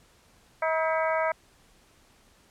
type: harmonic tone with a mistuned harmonic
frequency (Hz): 320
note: D#4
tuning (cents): +49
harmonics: 2 / 3 / 4 / 5 / 6 / 7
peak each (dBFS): -26 / -30 / -32 / -34 / -36 / -37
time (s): 0.62-1.32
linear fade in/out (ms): 5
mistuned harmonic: 6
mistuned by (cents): +65
effects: pink hiss -60 dBFS RMS until 2.5 s + low-pass 11000 Hz 12 dB/octave